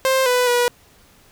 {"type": "tone with pitch steps", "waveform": "sawtooth", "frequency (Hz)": [527, 496.6, 485.6], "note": ["C5", "B4", "B4"], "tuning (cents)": [12, 9, -29], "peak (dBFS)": -11, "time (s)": [0.05, 0.68], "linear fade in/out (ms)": 0, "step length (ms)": 210, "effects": ["pink hiss -52 dBFS RMS until 1.31 s"]}